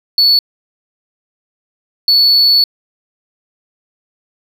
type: tone bursts at uneven times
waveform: sine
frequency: 4435 Hz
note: C#8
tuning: in tune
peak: -4 dBFS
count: 2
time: 0.18-0.39 / 2.08-2.64 s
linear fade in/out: 2 ms
effects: tanh soft clip ceiling -5 dBFS